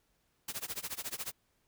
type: noise with tremolo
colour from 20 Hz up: white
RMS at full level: -37 dBFS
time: 0.48-1.32 s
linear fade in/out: 5 ms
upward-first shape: sine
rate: 14 Hz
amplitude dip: 95%
effects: pink hiss -75 dBFS RMS until 1.67 s